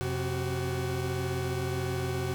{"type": "tone cluster", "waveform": "40% pulse", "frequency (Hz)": [90.2, 131.7, 376], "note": ["F#2", "C3", "F#4"], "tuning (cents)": [-44, 12, 28], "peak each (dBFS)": [-34, -32, -33], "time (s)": [0.01, 2.34], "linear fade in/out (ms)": 0, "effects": []}